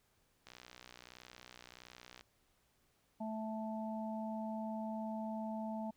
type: click train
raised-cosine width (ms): 0.2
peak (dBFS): -35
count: 108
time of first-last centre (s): 0.47-2.21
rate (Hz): 61.5
type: harmonic tone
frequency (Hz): 219.3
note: A3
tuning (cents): -6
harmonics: 1 / 3 / 4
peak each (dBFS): -40 / -45 / -46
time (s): 3.2-5.91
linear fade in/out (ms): 10
effects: pink hiss -75 dBFS RMS until 5.96 s